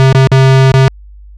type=tone with dropouts; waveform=square; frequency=133 Hz; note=C3; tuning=29 cents sharp; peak=-4 dBFS; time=0-0.88 s; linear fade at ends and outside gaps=0 ms; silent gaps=0.127-0.148 / 0.272-0.317 / 0.718-0.74 s; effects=added 50 Hz sine -31 dBFS peak until 1.37 s + low-pass 5000 Hz 12 dB/octave